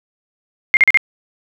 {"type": "tone bursts", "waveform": "sine", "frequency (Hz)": 2120, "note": "C7", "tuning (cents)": 22, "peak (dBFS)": -6, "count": 4, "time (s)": [0.74, 0.973], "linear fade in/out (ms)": 0, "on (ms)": 29, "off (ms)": 39, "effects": []}